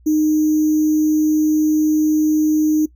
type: tone with sample-and-hold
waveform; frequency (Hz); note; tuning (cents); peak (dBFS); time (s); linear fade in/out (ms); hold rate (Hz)
sine; 308; D#4; -17; -12; 0.06-2.86; 10; 6300
effects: noise-tail reverb RT60 0.1 s tail -19 dB re dry + added 60 Hz sine -46 dBFS peak until 2.95 s